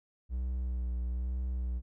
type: tone with vibrato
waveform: triangle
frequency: 61.74 Hz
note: B1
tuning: in tune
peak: -29 dBFS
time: 0.29-1.82 s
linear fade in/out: 50 ms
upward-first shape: sine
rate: 1.1 Hz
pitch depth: 34 cents each way
effects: none